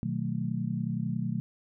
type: chord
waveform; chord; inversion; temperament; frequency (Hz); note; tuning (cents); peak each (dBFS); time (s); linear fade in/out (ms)
sine; B dominant seventh; none; just; 123.47 / 154.34 / 185.21 / 222.2; B2 / D#3 / F#3 / A3; 0 / -14 / +2 / +17; -34; 0.03-1.4; 0
effects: none